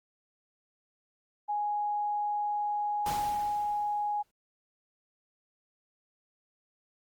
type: tone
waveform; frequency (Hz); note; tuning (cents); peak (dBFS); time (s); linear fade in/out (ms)
sine; 830.6; G#5; 0; -28; 1.48-4.23; 20
type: noise with exponential decay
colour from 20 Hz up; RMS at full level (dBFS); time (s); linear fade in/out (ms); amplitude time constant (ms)
pink; -36; 3.06-4.31; 2; 270
effects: Opus 24 kbps